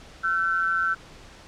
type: tone pair together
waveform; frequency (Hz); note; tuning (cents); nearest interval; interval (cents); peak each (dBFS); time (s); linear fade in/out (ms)
sine; 1352 / 1526.4; E6 / G6; +43 / -47; major second; 210; -24; 0.23-0.95; 20
effects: pink hiss -47 dBFS RMS until 1.47 s + low-pass 6000 Hz 12 dB/octave